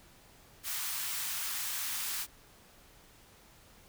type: high-pass noise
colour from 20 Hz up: white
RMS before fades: -36 dBFS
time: 0.63-2.27 s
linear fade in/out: 50 ms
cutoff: 930 Hz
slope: 24 dB/octave
effects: pink hiss -59 dBFS RMS until 3.88 s